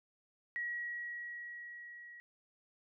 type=tone with level ramp; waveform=sine; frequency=1912 Hz; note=A#6; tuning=43 cents sharp; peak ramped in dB=-35 to -50 dBFS; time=0.56-2.2 s; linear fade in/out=0 ms; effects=none